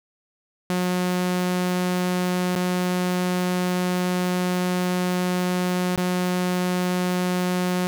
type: tone with dropouts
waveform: sawtooth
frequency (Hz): 180.7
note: F#3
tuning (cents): -41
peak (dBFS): -17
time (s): 0.7-7.87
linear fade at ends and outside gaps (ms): 0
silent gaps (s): 2.552-2.561 / 5.96-5.977
effects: none